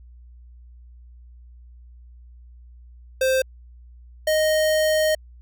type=tone pair in turn; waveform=square; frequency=523.3 / 621.3 Hz; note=C5 / D#5; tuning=0 / -3 cents; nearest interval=minor third; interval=297 cents; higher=second; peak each=-18 dBFS; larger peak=neither; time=3.21-3.42 / 4.27-5.15 s; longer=second; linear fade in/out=5 ms; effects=added 60 Hz sine -43 dBFS peak until 5.41 s